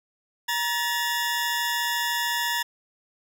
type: tone pair together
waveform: 20% pulse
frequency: 944.9 / 1736 Hz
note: A#5 / A6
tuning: +23 / -24 cents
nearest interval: major seventh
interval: 1053 cents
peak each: -22 dBFS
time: 0.48-2.63 s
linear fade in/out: 10 ms
effects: none